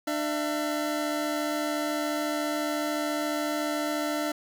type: tone pair together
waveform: 25% pulse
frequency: 299.5 / 673.1 Hz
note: D4 / E5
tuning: +34 / +36 cents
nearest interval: octave + major second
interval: 1402 cents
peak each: -25 / -28 dBFS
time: 0.07-4.32 s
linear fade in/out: 5 ms
effects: none